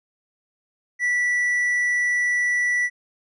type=tone; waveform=triangle; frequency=1959 Hz; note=B6; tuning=15 cents flat; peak=-17 dBFS; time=0.99-2.9 s; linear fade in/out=50 ms; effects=resampled to 24000 Hz